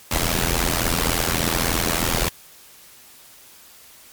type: noise with amplitude modulation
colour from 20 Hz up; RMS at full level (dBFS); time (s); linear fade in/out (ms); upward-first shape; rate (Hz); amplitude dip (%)
pink; -17; 0.11-2.29; 5; sine; 83.5; 95
effects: white hiss -47 dBFS RMS until 4.12 s + MP3 96 kbps